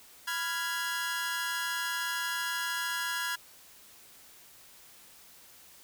sawtooth chord, F diminished, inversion second, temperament equal with one note detuned, 994.1 / 1396.9 / 1661.2 Hz, Cb6 / F6 / Ab6, +11 / 0 / 0 cents, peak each -34 / -33 / -30 dBFS, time 0.27-3.36 s, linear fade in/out 10 ms, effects white hiss -55 dBFS RMS until 5.83 s

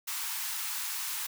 white high-pass noise, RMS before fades -35 dBFS, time 0.07-1.27 s, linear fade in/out 10 ms, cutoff 820 Hz, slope 96 dB/octave, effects none

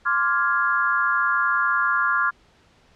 sine chord, D half-diminished seventh, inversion third, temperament equal with one note detuned, 1046.5 / 1166.5 / 1396.9 / 1661.2 Hz, C6 / D6 / F6 / Ab6, 0 / -12 / 0 / 0 cents, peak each -26 / -25 / -21 / -25 dBFS, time 0.05-2.31 s, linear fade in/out 20 ms, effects pink hiss -57 dBFS RMS until 2.95 s + low-pass 5000 Hz 12 dB/octave

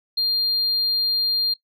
sine tone, 4200 Hz, C8, 6 cents sharp, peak -16 dBFS, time 0.17-1.54 s, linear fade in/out 10 ms, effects noise-tail reverb RT60 0.1 s tail -19 dB re dry + tanh soft clip ceiling -17 dBFS

